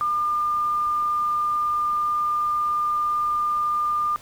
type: tone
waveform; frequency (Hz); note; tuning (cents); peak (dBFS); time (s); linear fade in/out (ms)
sine; 1203; D6; +41; -20; 0.01-4.16; 0
effects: pink hiss -47 dBFS RMS until 4.21 s